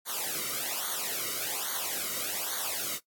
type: noise with flanger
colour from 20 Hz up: white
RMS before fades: -33 dBFS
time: 0.05-3 s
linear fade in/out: 50 ms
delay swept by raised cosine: 0.38 to 1.2 ms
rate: 1.2 Hz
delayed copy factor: -0.95
effects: noise-tail reverb RT60 0.1 s tail -19 dB re dry + AAC 64 kbps